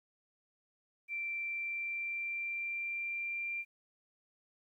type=tone with pitch glide; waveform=sine; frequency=2349 to 2374 Hz; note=D7 to D7; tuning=0 to +18 cents; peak=-35 dBFS; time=1.08-3.65 s; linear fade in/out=50 ms; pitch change=+18 cents; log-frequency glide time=1.4-3.54 s; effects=12-bit